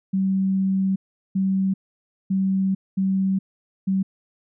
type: tone bursts at uneven times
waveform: sine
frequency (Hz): 191.7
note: G3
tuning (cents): -38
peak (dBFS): -18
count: 5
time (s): 0.13-0.96 / 1.35-1.74 / 2.3-2.75 / 2.97-3.39 / 3.87-4.03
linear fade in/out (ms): 10
effects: none